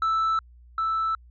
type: tone with echo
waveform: sine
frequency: 1318.5 Hz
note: E6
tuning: in tune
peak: -18 dBFS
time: 0.02-0.39 s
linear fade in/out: 2 ms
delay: 760 ms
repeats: 1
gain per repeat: -3 dB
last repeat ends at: 1.15 s
effects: tanh soft clip ceiling -20 dBFS + added 60 Hz sine -48 dBFS peak until 1.3 s